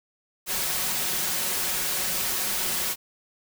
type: noise with comb filter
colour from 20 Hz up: white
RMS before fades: -27 dBFS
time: 0.46-2.96 s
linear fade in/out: 50 ms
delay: 5.4 ms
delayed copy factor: +0.5
effects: none